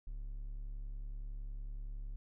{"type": "tone", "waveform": "triangle", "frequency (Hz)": 35.41, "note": "C#1", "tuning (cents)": 38, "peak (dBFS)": -38, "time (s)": [0.07, 2.16], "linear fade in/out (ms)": 0, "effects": []}